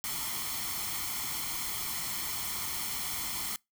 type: noise with comb filter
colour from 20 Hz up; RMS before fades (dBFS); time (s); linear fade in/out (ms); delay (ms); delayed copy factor
white; -35; 0.04-3.56; 0; 0.93; +0.65
effects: noise-tail reverb RT60 0.2 s tail -25 dB re dry